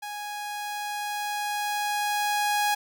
sawtooth tone with level ramp, 829 Hz, G#5, 3 cents flat, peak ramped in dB -30 to -18 dBFS, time 0.02-2.75 s, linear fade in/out 10 ms, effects none

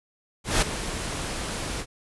pink noise with ADSR envelope, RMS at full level -19 dBFS, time 0.44-1.86 s, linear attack 180 ms, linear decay 8 ms, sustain -12 dB, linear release 64 ms, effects resampled to 24000 Hz

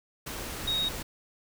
sine tone in noise, 3766 Hz, A#7, 17 cents sharp, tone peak -26 dBFS, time 0.67-0.89 s, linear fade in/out 10 ms, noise pink, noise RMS -37 dBFS, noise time 0.26-1.03 s, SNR +8 dB, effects none

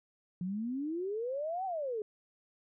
sine exponential two-way sweep, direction up then down, 173.7 to 784 to 410.3 Hz, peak -33 dBFS, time 0.41-2.02 s, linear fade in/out 2 ms, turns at 1.65 s, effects none

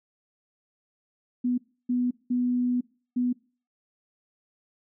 sine tone bursts at uneven times, 246.9 Hz, B3, in tune, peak -22 dBFS, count 4, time 1.44-1.58 / 1.89-2.11 / 2.3-2.81 / 3.16-3.33 s, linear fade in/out 10 ms, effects noise-tail reverb RT60 0.4 s tail -23 dB re dry

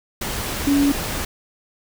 sine tone in noise, 282.7 Hz, C#4, 34 cents sharp, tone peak -14 dBFS, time 0.67-0.92 s, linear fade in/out 5 ms, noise pink, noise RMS -26 dBFS, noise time 0.21-1.25 s, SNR +9 dB, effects none

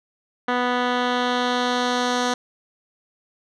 10% pulse tone with low-pass filter sweep, 246.9 Hz, B3, in tune, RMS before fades -22 dBFS, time 0.48-2.34 s, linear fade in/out 5 ms, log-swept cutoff 2400 to 5700 Hz, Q 1.5, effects none

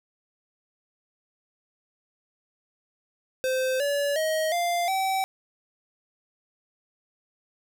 square tone with pitch steps, 518 / 571.4 / 630.4 / 695.5 / 767.2 Hz, C5 / D5 / D#5 / F5 / G5, -17 / -48 / +23 / -7 / -37 cents, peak -24 dBFS, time 3.44-5.24 s, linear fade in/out 0 ms, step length 360 ms, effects none

